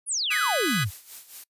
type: exponential sweep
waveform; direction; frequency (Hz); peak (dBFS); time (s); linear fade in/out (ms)
sine; down; 10800 to 81.3; -24; 0.06-0.91; 50
type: chord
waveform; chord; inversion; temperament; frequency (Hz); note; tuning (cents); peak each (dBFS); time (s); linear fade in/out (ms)
25% pulse; G# minor seventh; second; just; 1245.9 / 1495.1 / 1661.2 / 1993.5; D#6 / F#6 / G#6 / B6; +2 / +18 / 0 / +16; -27; 0.3-0.85; 20
type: noise with tremolo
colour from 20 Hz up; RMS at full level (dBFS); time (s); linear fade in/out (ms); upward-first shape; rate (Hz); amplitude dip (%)
blue; -39; 0.65-1.44; 5; sine; 4.5; 75
effects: noise-tail reverb RT60 0.1 s tail -25 dB re dry + resampled to 32000 Hz